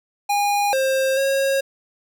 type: tone with pitch steps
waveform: square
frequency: 816 / 531 / 544 Hz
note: G#5 / C5 / C#5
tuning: -31 / +25 / -33 cents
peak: -18 dBFS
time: 0.29-1.61 s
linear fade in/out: 10 ms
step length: 440 ms
effects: none